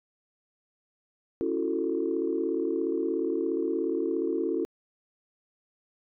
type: chord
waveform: sine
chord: F# minor seventh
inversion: second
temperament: just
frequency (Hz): 277.5 / 333 / 370 / 444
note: C#4 / E4 / F#4 / A4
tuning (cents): +2 / +18 / 0 / +16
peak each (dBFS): -33 / -29 / -31 / -31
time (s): 1.41-4.65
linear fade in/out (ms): 0
effects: tanh soft clip ceiling -15 dBFS